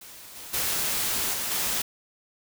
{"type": "noise with level steps", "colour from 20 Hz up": "white", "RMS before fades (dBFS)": [-45, -41, -27, -30, -27], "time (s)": [0.01, 1.82], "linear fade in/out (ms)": 5, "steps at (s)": [0.35, 0.53, 1.33, 1.51], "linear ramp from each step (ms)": 10, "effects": []}